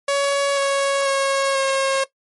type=tone with pitch steps; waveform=sawtooth; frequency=561 / 553.9 / 546.9 / 540 Hz; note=C#5 / C#5 / C#5 / C#5; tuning=+21 / -1 / -23 / -45 cents; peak=-13 dBFS; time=0.08-2.04 s; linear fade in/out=5 ms; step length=490 ms; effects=noise-tail reverb RT60 0.1 s tail -17 dB re dry + MP3 48 kbps